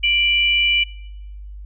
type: tone pair together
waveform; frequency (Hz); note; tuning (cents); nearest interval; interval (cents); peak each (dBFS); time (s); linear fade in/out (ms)
sine; 2355 / 2960; D7 / F#7; +4 / 0; major third; 396; -17; 0.03-0.84; 10
effects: noise-tail reverb RT60 1.0 s tail -23 dB re dry + added 50 Hz sine -32 dBFS peak until 1.65 s